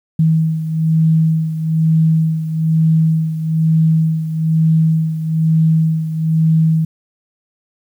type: beating tone pair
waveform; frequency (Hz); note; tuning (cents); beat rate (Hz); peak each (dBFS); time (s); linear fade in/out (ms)
sine; 159.9 / 161; D#3 / E3; +48 / -41; 1.1; -12 / -18; 0.19-6.85; 5
effects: 8-bit